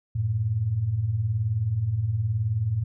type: beating tone pair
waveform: sine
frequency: 92.5 / 111.5 Hz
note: F#2 / A2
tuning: 0 / +23 cents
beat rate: 19 Hz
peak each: -30 / -23 dBFS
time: 0.15-2.84 s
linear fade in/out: 10 ms
effects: none